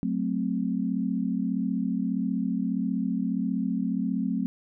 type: chord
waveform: sine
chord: F# diminished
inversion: none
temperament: equal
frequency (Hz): 185 / 220 / 261.6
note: F#3 / A3 / C4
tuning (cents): 0 / 0 / 0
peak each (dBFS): -29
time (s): 0.03-4.46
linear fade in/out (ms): 0
effects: none